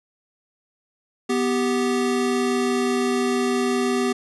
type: tone pair together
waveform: square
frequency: 246.9 / 391.7 Hz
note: B3 / G4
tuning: 0 / -1 cents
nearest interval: minor sixth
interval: 799 cents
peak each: -23 dBFS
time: 1.29-4.13 s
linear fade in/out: 10 ms
effects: resampled to 24000 Hz